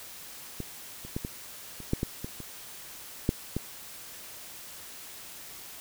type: clicks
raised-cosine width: 3 ms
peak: -21 / -30 / -18 / -20 / -29 / -12 / -15 / -22 / -27 / -10 / -16 dBFS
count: 11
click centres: 0.603 / 1.05 / 1.165 / 1.249 / 1.803 / 1.934 / 2.031 / 2.245 / 2.403 / 3.291 / 3.566 s
effects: white hiss -45 dBFS RMS until 5.8 s